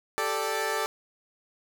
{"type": "chord", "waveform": "15% pulse", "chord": "G suspended second", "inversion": "none", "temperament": "equal", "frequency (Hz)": [392, 440, 587.3], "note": ["G4", "A4", "D5"], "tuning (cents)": [0, 0, 0], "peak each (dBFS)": [-27, -23, -26], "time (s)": [0.18, 0.86], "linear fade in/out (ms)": 0, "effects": []}